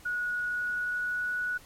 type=tone with pitch glide; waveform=sine; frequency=1458 to 1470.7 Hz; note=F#6 to F#6; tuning=-26 to -11 cents; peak=-28 dBFS; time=0.05-1.58 s; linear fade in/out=10 ms; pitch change=+15 cents; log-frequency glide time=0.4-1.37 s; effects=pink hiss -54 dBFS RMS until 1.65 s + MP3 64 kbps